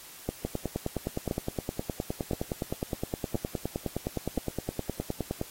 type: two click trains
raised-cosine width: 2 ms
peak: -16 / -15 dBFS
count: 49 / 5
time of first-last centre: 0.45-5.414 / 0.29-4.376 s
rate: 9.67 / 0.979 Hz
effects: white hiss -48 dBFS RMS until 5.5 s + AAC 48 kbps